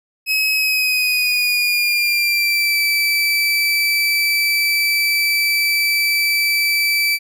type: tone with pitch glide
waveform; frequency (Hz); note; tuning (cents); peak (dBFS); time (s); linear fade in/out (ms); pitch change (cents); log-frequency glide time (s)
30% pulse; 2557 to 2318; D#7 to D7; +47 to -23; -12; 0.26-7.19; 50; -170; 0.53-2.8
effects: none